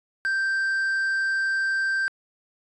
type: tone with quantisation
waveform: triangle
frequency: 1568 Hz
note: G6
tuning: in tune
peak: -20 dBFS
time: 0.25-2.08 s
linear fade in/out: 0 ms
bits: 8
effects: resampled to 22050 Hz